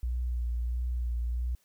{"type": "tone with vibrato", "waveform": "sine", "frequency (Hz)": 60.1, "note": "B1", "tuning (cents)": -46, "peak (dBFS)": -28, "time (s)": [0.03, 1.55], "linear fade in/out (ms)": 0, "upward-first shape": "sine", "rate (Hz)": 1.5, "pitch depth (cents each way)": 31, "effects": ["white hiss -69 dBFS RMS until 1.64 s"]}